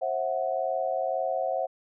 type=tone cluster; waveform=sine; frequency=533 / 658 / 740 Hz; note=C5 / E5 / F#5; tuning=+32 / -3 / 0 cents; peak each=-30 dBFS; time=0.01-1.67 s; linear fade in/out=20 ms; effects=none